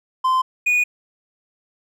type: tone pair in turn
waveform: triangle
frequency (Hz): 1035 / 2462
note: C6 / D#7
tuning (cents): -19 / -19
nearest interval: octave + minor third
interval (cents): 1500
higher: second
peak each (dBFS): -13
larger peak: neither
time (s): 0.24-0.42 / 0.66-0.84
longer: neither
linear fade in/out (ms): 10
effects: none